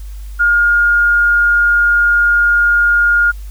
sine tone, 1420 Hz, F6, 28 cents sharp, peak -8 dBFS, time 0.39-3.32 s, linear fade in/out 20 ms, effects added 50 Hz sine -25 dBFS peak until 3.5 s + white hiss -46 dBFS RMS until 3.5 s

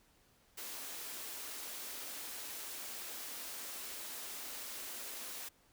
white high-pass noise, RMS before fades -45 dBFS, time 0.57-5.49 s, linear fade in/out 10 ms, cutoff 220 Hz, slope 96 dB/octave, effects pink hiss -69 dBFS RMS until 5.72 s

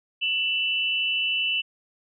sine tone pair together, 2675 / 2962 Hz, E7 / F#7, +25 / +1 cents, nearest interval major second, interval 176 cents, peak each -25 dBFS, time 0.21-1.62 s, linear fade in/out 20 ms, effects none

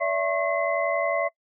sine tone cluster, 575 / 666 / 1085 / 2043 Hz, D5 / E5 / C#6 / C7, -37 / +18 / -37 / -42 cents, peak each -27 / -25 / -30 / -29 dBFS, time 0-1.29 s, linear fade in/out 20 ms, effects noise-tail reverb RT60 0.1 s tail -23 dB re dry

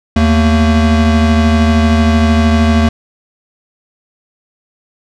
square tone pair together, 79.7 / 226.1 Hz, D#2 / A3, +42 / +47 cents, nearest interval octave + tritone, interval 1805 cents, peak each -11 dBFS, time 0.16-2.89 s, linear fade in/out 5 ms, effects low-pass 5000 Hz 12 dB/octave

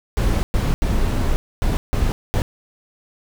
brown noise bursts at uneven times, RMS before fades -18 dBFS, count 6, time 0.17-0.43 / 0.54-0.74 / 0.82-1.36 / 1.62-1.77 / 1.93-2.12 / 2.34-2.42 s, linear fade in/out 0 ms, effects none

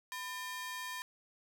sawtooth ring-modulated tone, 1401 Hz, F6, 5 cents sharp, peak -33 dBFS, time 0.12-1.02 s, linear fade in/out 0 ms, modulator 395 Hz, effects none

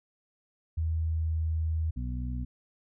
sine tone with pitch glide, 80.7 to 80.1 Hz, E2 to E2, -36 to -49 cents, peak -26 dBFS, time 0.77-1.91 s, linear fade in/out 10 ms, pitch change -13 cents, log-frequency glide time 0.94-1.37 s
harmonic tone, 61.74 Hz, B1, in tune, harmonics 1 / 2 / 3 / 4, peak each -32 / -37 / -46 / -40 dBFS, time 1.96-2.45 s, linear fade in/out 10 ms
effects none

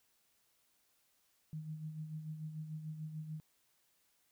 sine tone with tremolo, 155.56 Hz, D#3, in tune, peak -39 dBFS, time 1.53-3.4 s, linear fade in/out 0 ms, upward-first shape sine, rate 6.8 Hz, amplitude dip 55%, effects white hiss -75 dBFS RMS until 4.31 s

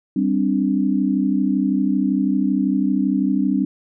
sine chord, G suspended fourth, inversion none, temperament just, 196 / 261.3 / 294 Hz, G3 / C4 / D4, 0 / -2 / +2 cents, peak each -20 / -20 / -21 dBFS, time 0.16-3.65 s, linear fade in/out 5 ms, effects none

